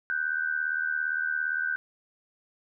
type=tone pair together; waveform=sine; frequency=1483.5 / 1561 Hz; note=F#6 / G6; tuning=+4 / -8 cents; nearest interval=minor second; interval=88 cents; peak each=-29 / -29 dBFS; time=0.1-1.76 s; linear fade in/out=0 ms; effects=none